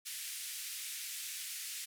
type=band-pass noise; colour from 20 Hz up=white; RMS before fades=-43 dBFS; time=0.05-1.86 s; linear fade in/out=20 ms; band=1900 to 13000 Hz; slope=24 dB/octave; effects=none